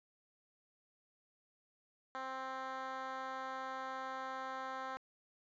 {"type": "tone with band-pass filter", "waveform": "10% pulse", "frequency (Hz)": 262.8, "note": "C4", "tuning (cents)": 8, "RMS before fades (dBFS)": -43, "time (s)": [2.15, 4.97], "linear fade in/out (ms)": 0, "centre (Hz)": 1100, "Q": 0.97, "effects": ["resampled to 16000 Hz"]}